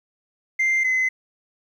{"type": "tone pair in turn", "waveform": "sine", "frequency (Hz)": [2091, 2042], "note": ["C7", "C7"], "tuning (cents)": [-2, -43], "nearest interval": "unison", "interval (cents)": 41, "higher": "first", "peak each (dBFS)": [-15, -16], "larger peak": "first", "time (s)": [[0.59, 0.84], [0.84, 1.09]], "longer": "neither", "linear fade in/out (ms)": 10, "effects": ["tanh soft clip ceiling -16 dBFS", "9-bit"]}